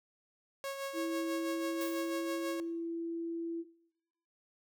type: tone with tremolo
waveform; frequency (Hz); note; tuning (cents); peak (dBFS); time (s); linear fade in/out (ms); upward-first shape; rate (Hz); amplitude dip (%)
sawtooth; 549; C#5; -17; -32; 0.64-2.6; 0; sine; 6.1; 50
type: tone with pitch glide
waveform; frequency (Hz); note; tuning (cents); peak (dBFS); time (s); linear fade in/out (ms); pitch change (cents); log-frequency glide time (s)
sine; 329.6 to 334.2; E4 to E4; 0 to +24; -34; 0.93-3.65; 50; +24; 1.29-2.48
type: noise with exponential decay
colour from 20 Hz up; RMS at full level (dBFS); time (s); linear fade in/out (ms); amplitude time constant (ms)
blue; -43; 1.81-2.37; 0; 120
effects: noise-tail reverb RT60 0.8 s tail -20 dB re dry